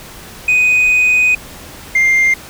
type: tone pair in turn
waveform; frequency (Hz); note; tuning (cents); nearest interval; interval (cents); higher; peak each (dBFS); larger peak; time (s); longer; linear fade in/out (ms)
sine; 2495 / 2104; D#7 / C7; +4 / +9; minor third; 295; first; -6; neither; 0.48-1.35 / 1.95-2.34; first; 5
effects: tanh soft clip ceiling -7 dBFS + pink hiss -34 dBFS RMS until 2.49 s